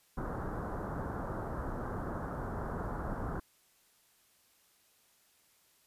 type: low-pass noise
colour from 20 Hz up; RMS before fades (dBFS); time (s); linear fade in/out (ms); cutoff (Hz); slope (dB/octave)
pink; -38; 0.17-3.4; 5; 1500; 48
effects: white hiss -68 dBFS RMS until 5.86 s + resampled to 32000 Hz